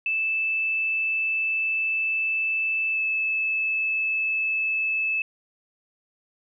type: tone with pitch glide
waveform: sine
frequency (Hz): 2633 to 2613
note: E7 to E7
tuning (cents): -3 to -16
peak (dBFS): -22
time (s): 0.06-5.22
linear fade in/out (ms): 2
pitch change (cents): -13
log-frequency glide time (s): 2.92-2.99
effects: none